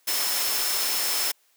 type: tone in noise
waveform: sine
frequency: 5280 Hz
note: E8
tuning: 2 cents sharp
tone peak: -30 dBFS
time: 0.07-1.32 s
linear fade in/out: 10 ms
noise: white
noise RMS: -26 dBFS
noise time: 0.07-1.32 s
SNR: -7 dB
effects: white hiss -64 dBFS RMS until 1.56 s + high-pass 400 Hz 12 dB/octave